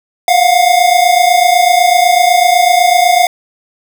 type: tone pair together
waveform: square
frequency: 698.5 / 726.5 Hz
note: F5 / F#5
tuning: 0 / -32 cents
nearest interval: minor second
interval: 68 cents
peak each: -10 dBFS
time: 0.28-3.27 s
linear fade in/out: 2 ms
effects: none